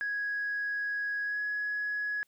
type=tone with pitch glide; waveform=sine; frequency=1661.2 to 1679.5 Hz; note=G#6 to G#6; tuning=0 to +19 cents; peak=-29 dBFS; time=0.01-2.23 s; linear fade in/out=0 ms; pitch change=+19 cents; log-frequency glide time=1.24-1.4 s; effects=tanh soft clip ceiling -26 dBFS + white hiss -73 dBFS RMS until 2.27 s